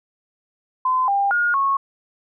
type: tone with pitch steps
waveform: sine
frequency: 1025 / 798 / 1429 / 1098 Hz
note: C6 / G5 / F6 / C#6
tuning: -36 / +31 / +39 / -17 cents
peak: -16 dBFS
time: 0.85-1.77 s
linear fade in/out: 5 ms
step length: 230 ms
effects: none